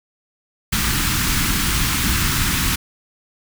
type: band-stop noise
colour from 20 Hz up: pink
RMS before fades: -19 dBFS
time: 0.72-2.76 s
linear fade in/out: 10 ms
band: 290 to 1100 Hz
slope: 24 dB/octave
effects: none